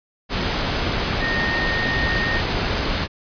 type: tone in noise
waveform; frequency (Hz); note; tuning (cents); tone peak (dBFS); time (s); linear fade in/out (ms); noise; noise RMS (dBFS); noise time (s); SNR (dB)
sine; 1847; A#6; -16; -22; 1.19-2.42; 50; pink; -22; 0.29-3.08; -3
effects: resampled to 11025 Hz